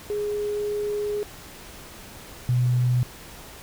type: tone pair in turn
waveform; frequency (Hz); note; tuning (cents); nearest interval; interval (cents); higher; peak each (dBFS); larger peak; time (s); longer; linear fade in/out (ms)
sine; 415.3 / 123.97; G#4 / B2; 0 / +7; octave + major sixth; 2093; first; -24 / -18; second; 0.1-1.23 / 2.49-3.03; first; 0
effects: pink hiss -43 dBFS RMS until 3.62 s